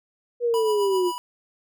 sine linear sweep, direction down, 486.5 to 346.7 Hz, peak -19 dBFS, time 0.4-1.12 s, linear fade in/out 50 ms
square tone with tremolo, 980 Hz, B5, 14 cents flat, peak -26 dBFS, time 0.54-1.18 s, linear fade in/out 0 ms, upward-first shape triangle, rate 7.7 Hz, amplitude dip 55%
effects none

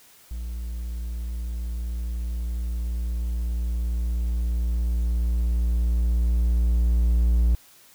triangle tone with level ramp, 58.5 Hz, A#1, 7 cents sharp, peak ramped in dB -27 to -14 dBFS, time 0.31-7.55 s, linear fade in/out 0 ms, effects white hiss -53 dBFS RMS until 7.94 s

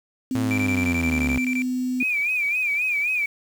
sine tone with pitch glide, 258.5 to 253 Hz, C4 to B3, -21 to +42 cents, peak -22 dBFS, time 0.31-2.03 s, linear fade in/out 2 ms, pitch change -37 cents, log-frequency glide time 0.68-0.97 s
sawtooth linear sweep, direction down, 114.1 to 66.1 Hz, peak -21 dBFS, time 0.35-1.38 s, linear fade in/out 0 ms
triangle tone bursts, 2344 Hz, D7, 4 cents flat, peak -23 dBFS, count 13, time 0.51-1.62 s, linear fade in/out 0 ms, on 66 ms, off 21 ms
sine tone with vibrato, 2399 Hz, D7, 36 cents sharp, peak -20 dBFS, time 2-3.26 s, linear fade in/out 5 ms, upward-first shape sine, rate 3.8 Hz, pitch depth 100 cents each way
effects 7-bit

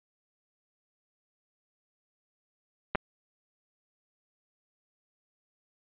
clicks, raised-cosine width 0.5 ms, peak -12 dBFS, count 2, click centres 2.95 / 2.955 s, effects resampled to 8000 Hz

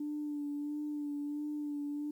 sine tone with vibrato, 293.7 Hz, D4, in tune, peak -34 dBFS, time 0-2.11 s, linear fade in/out 5 ms, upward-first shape sine, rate 1.5 Hz, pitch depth 27 cents each way, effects tanh soft clip ceiling -30 dBFS + 11-bit

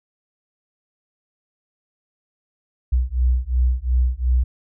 sine beating tone pair, 61 / 63.8 Hz, B1 / C2, -21 / -43 cents, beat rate 2.8 Hz, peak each -19 dBFS, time 2.92-4.44 s, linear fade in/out 10 ms, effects none

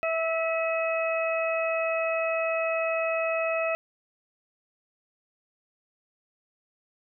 harmonic tone with a mistuned harmonic, 653 Hz, E5, 17 cents flat, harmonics 1 / 2 / 3 / 4, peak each -26 / -33 / -38 / -31 dBFS, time 0.03-3.75 s, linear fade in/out 0 ms, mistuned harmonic 4, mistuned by -35 cents, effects none

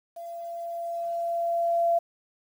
sine tone with level ramp, 681 Hz, F5, 44 cents flat, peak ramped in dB -36 to -19 dBFS, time 0.16-1.99 s, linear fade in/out 10 ms, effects 9-bit

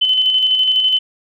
sine tone with tremolo, 3039 Hz, F#7, 46 cents sharp, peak -10 dBFS, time 0.01-0.99 s, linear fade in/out 10 ms, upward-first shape square, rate 12 Hz, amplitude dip 35%, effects none

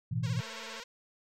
sine chord, A suspended second, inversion none, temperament equal with one note detuned, 108.8 / 123.47 / 164.81 Hz, A2 / B2 / E3, -19 / 0 / 0 cents, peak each -35 / -32 / -35 dBFS, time 0.11-0.41 s, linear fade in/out 10 ms
5% pulse tone with vibrato, 506 Hz, B4, 42 cents sharp, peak -31 dBFS, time 0.23-0.84 s, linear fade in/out 10 ms, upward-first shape sine, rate 15 Hz, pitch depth 160 cents each way
click train, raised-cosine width 0.3 ms, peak -31 dBFS, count 92, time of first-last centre 0.39-0.8 s, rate 222 Hz
effects low-pass 9000 Hz 12 dB/octave

